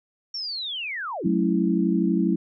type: linear sweep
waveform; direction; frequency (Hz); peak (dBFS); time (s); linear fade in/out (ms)
sine; down; 5570 to 100.8; -28; 0.34-1.27; 5
type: chord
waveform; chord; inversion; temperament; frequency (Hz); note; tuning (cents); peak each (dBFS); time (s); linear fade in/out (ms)
sine; F# minor seventh; none; equal with one note detuned; 185 / 217.2 / 277.2 / 329.6; F#3 / A3 / C#4 / E4; 0 / -22 / 0 / 0; -23 / -25 / -27 / -24; 1.24-2.36; 10
effects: none